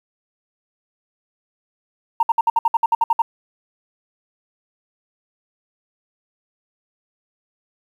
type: tone bursts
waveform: sine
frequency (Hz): 920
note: A#5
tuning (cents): -23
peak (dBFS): -11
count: 12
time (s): 2.2-3.22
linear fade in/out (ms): 5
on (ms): 30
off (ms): 60
effects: tanh soft clip ceiling -7 dBFS + 8-bit